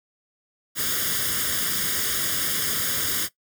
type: noise with comb filter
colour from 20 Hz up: white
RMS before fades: -25 dBFS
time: 0.75-3.29 s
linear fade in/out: 50 ms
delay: 0.59 ms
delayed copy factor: +0.8
effects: noise-tail reverb RT60 0.1 s tail -17 dB re dry + high-pass 60 Hz 12 dB/octave